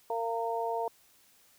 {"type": "harmonic tone", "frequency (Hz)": 229.6, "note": "A#3", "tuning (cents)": -26, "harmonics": [2, 3, 4], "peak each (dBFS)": [-34, -34, -34], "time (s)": [0.1, 0.88], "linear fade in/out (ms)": 2, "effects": ["white hiss -63 dBFS RMS until 1.58 s"]}